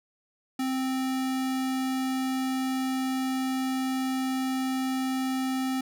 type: tone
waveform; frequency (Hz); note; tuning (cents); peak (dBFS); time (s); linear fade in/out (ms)
square; 261.6; C4; 0; -27; 0.59-5.81; 5
effects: none